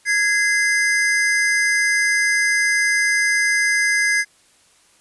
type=tone pair together; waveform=square; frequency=1661.2 / 2067 Hz; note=G#6 / C7; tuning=0 / -22 cents; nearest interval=major third; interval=378 cents; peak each=-19 dBFS; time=0.05-4.25 s; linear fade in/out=50 ms; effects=white hiss -55 dBFS RMS until 5 s + resampled to 24000 Hz